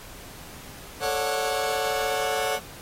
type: chord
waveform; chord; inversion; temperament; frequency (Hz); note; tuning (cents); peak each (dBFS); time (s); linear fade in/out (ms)
sawtooth; D major seventh; second; just; 440.5 / 550.6 / 587.3 / 734.2; A4 / C#5 / D5 / F#5; +2 / -12 / 0 / -14; -26 / -25 / -29 / -24; 1-2.6; 50
effects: pink hiss -44 dBFS RMS until 2.81 s + AAC 48 kbps